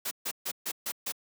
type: noise bursts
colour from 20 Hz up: white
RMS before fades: -33 dBFS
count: 6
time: 0.05-1.122 s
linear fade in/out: 10 ms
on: 62 ms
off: 140 ms
effects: high-pass 200 Hz 12 dB/octave